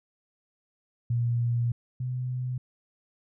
sine tone pair in turn, 118.9 / 126.25 Hz, A#2 / B2, +35 / +39 cents, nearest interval minor second, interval 104 cents, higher second, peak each -23 / -28 dBFS, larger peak first, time 1.1-1.72 / 2-2.58 s, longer first, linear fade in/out 5 ms, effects none

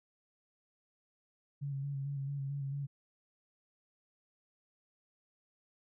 sine tone with vibrato, 139.3 Hz, C#3, 9 cents sharp, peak -35 dBFS, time 1.61-2.87 s, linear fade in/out 20 ms, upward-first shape square, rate 4.5 Hz, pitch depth 28 cents each way, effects none

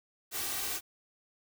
white noise with comb filter, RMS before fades -35 dBFS, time 0.31-0.81 s, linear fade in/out 50 ms, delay 2.6 ms, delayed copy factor +0.7, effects none

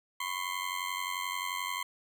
20% pulse ring-modulated tone, 1046.5 Hz, C6, in tune, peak -25 dBFS, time 0.2-1.83 s, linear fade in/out 5 ms, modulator 45.7 Hz, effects none

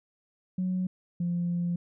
sine tone pair in turn, 184.1 / 173.77 Hz, F#3 / F3, -8 / -8 cents, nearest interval minor second, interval 100 cents, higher first, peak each -25 dBFS, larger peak neither, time 0.58-0.87 / 1.2-1.76 s, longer second, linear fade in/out 5 ms, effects tanh soft clip ceiling -22 dBFS

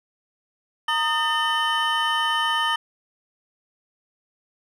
triangle tone cluster, 923 / 1239 / 1802 / 3042 Hz, A#5 / D#6 / A6 / F#7, -17 / -8 / +41 / +47 cents, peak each -24 dBFS, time 0.88-2.76 s, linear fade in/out 5 ms, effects none

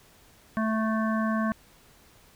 harmonic tone, 220 Hz, A3, in tune, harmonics 1 / 3 / 5 / 7 / 8, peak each -25 / -33 / -32 / -36 / -40 dBFS, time 0.57-1.52 s, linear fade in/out 0 ms, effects pink hiss -57 dBFS RMS until 2.35 s

